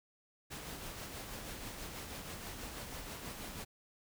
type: noise with tremolo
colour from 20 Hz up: pink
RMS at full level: -44 dBFS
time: 0.5-3.65 s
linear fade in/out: 20 ms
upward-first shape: sine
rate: 6.2 Hz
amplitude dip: 35%
effects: none